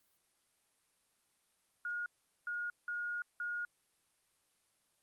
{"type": "tone bursts at uneven times", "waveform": "sine", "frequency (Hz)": 1434, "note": "F6", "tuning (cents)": 45, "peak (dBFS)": -36, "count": 4, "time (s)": [[1.85, 2.06], [2.47, 2.7], [2.88, 3.22], [3.4, 3.65]], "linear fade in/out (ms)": 2, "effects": ["white hiss -75 dBFS RMS until 5.02 s", "Opus 32 kbps"]}